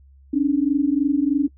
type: tone pair together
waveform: sine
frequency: 274 / 297.2 Hz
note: C#4 / D4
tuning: -20 / +21 cents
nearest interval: minor second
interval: 141 cents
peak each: -19 dBFS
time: 0.33-1.48 s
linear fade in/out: 10 ms
effects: noise-tail reverb RT60 0.1 s tail -22 dB re dry + added 68 Hz sine -47 dBFS peak until 1.57 s